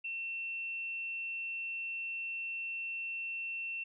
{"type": "tone", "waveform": "sine", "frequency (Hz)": 2700, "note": "E7", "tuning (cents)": 41, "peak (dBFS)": -36, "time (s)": [0.04, 3.84], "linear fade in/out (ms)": 10, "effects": []}